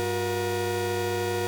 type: tone cluster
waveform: 35% pulse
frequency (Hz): 97.7 / 361.1 / 475.2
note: G2 / F#4 / A#4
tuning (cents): -5 / -42 / +33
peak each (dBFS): -31 / -27 / -28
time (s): 0-1.47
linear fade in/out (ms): 0
effects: none